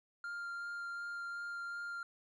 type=tone with vibrato; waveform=triangle; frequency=1396.9 Hz; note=F6; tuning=in tune; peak=-38 dBFS; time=0.24-2.03 s; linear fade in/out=2 ms; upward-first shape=sine; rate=2.7 Hz; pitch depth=8 cents each way; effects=resampled to 22050 Hz